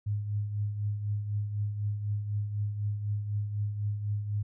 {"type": "tone with tremolo", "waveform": "sine", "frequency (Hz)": 103.7, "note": "G#2", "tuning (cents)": -2, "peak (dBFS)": -26, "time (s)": [0.06, 4.43], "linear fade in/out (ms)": 10, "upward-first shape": "triangle", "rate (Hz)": 4, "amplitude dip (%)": 60, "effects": []}